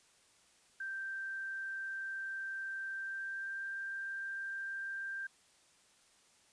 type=tone with pitch glide; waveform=sine; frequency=1568 to 1581.6 Hz; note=G6 to G6; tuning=0 to +15 cents; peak=-38 dBFS; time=0.8-5.27 s; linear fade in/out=5 ms; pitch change=+15 cents; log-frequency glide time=2.92-3.66 s; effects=white hiss -67 dBFS RMS until 6.52 s + resampled to 22050 Hz